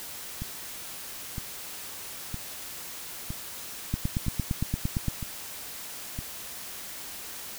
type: two click trains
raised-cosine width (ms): 5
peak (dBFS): -21 / -14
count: 7 / 11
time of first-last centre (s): 0.42-6.189 / 3.94-5.083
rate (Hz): 1.04 / 8.75
effects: white hiss -40 dBFS RMS until 7.58 s